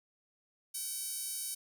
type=tone with high-pass filter; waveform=10% pulse; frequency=764 Hz; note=G5; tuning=45 cents flat; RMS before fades=-39 dBFS; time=0.74-1.55 s; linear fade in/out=10 ms; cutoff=7800 Hz; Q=8.7; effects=none